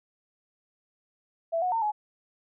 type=tone with pitch steps; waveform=sine; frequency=664 / 730 / 908 / 844 Hz; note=E5 / F#5 / A#5 / G#5; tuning=+12 / -24 / -46 / +28 cents; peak=-24 dBFS; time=1.52-1.92 s; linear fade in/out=20 ms; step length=100 ms; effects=none